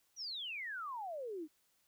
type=exponential sweep; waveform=sine; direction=down; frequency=5980 to 291.4 Hz; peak=-40 dBFS; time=0.16-1.48 s; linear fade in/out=50 ms; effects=white hiss -75 dBFS RMS until 1.87 s